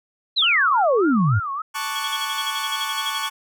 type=exponential sweep; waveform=sine; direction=down; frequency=4186 to 93 Hz; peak=-15 dBFS; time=0.36-1.4 s; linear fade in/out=20 ms
type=tone with vibrato; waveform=sine; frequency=1244.5 Hz; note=D#6; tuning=in tune; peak=-24 dBFS; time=0.42-1.62 s; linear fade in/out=5 ms; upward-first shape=sine; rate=3.4 Hz; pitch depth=230 cents each way
type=chord; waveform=sawtooth; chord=D major seventh; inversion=second; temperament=equal; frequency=880 / 1108.7 / 1174.7 / 1480 Hz; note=A5 / C#6 / D6 / F#6; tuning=0 / 0 / 0 / 0 cents; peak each=-27 / -24 / -30 / -28 dBFS; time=1.74-3.3 s; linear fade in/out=20 ms
type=tone bursts; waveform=sine; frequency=3322 Hz; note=G#7; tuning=in tune; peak=-24 dBFS; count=16; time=1.95-3.273 s; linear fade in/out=10 ms; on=48 ms; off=37 ms
effects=none